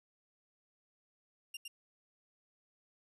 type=tone with echo; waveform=sawtooth; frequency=2794 Hz; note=F7; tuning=in tune; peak=-38 dBFS; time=1.54-1.57 s; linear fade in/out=5 ms; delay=110 ms; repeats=1; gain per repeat=-2 dB; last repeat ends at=1.68 s; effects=resampled to 32000 Hz